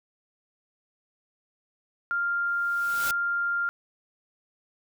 sine tone, 1396.9 Hz, F6, in tune, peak -24 dBFS, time 2.11-3.69 s, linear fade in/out 0 ms
white noise with exponential growth, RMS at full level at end -30 dBFS, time 2.46-3.11 s, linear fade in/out 2 ms, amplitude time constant 140 ms
effects none

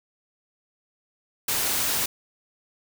white noise, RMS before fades -25 dBFS, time 1.48-2.06 s, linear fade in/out 5 ms, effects none

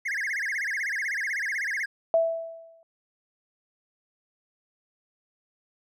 triangle tone with vibrato, 1872 Hz, A#6, 7 cents sharp, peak -25 dBFS, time 0.05-1.86 s, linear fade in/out 10 ms, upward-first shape sine, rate 16 Hz, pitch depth 270 cents each way
sine tone with exponential decay, 659.3 Hz, E5, in tune, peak -16 dBFS, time 2.14-2.83 s, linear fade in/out 1 ms, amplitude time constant 150 ms
effects none

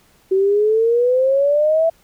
sine exponential sweep, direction up, 376.7 to 665 Hz, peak -12 dBFS, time 0.31-1.9 s, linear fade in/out 10 ms, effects pink hiss -55 dBFS RMS until 2.03 s

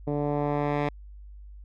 10% pulse tone with low-pass filter sweep, 145.9 Hz, D3, 11 cents flat, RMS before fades -27 dBFS, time 0.07-0.89 s, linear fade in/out 5 ms, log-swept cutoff 480 to 2400 Hz, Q 0.91, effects added 50 Hz sine -42 dBFS peak until 1.64 s

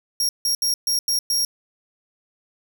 sawtooth tone bursts at uneven times, 5590 Hz, F8, 1 cent sharp, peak -16 dBFS, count 6, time 0.2-0.29 / 0.45-0.55 / 0.62-0.74 / 0.87-0.99 / 1.08-1.19 / 1.3-1.45 s, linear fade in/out 2 ms, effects none

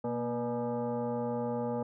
sine tone with frequency modulation, 123.47 Hz, B2, in tune, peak -30 dBFS, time 0.04-1.83 s, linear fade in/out 5 ms, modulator 360 Hz, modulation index 1.9, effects none

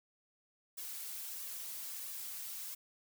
blue noise with flanger, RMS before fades -44 dBFS, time 0.77-2.75 s, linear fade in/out 10 ms, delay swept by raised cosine 1.7 to 4.8 ms, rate 1.5 Hz, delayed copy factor +0.8, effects none

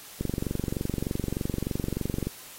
click train, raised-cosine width 3 ms, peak -15 dBFS, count 49, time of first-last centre 0.21-2.27 s, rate 23.3 Hz, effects white hiss -46 dBFS RMS until 2.58 s + AAC 48 kbps

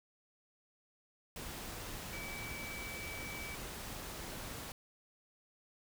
sine tone in noise, 2299 Hz, D7, 37 cents flat, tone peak -45 dBFS, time 2.13-3.55 s, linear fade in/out 2 ms, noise pink, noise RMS -45 dBFS, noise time 1.36-4.72 s, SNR -3 dB, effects none

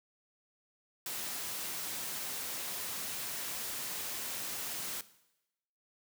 white noise, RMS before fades -39 dBFS, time 1.06-5.01 s, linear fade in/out 2 ms, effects noise-tail reverb RT60 0.9 s tail -17 dB re dry + high-pass 100 Hz 12 dB/octave

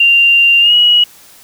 sine tone with pitch glide, 2780 to 2910 Hz, F7 to F#7, -9 to -29 cents, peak -5 dBFS, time 0-1.04 s, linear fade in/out 5 ms, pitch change +80 cents, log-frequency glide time 0.6-0.74 s, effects white hiss -41 dBFS RMS until 1.43 s

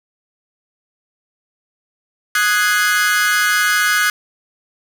40% pulse chord, Ab dominant seventh, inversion second, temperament equal, 1244.5 / 1480 / 1661.2 / 2093 Hz, Eb6 / Gb6 / Ab6 / C7, 0 / 0 / 0 / 0 cents, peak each -20 / -16 / -17 / -22 dBFS, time 2.35-4.1 s, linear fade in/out 2 ms, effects none

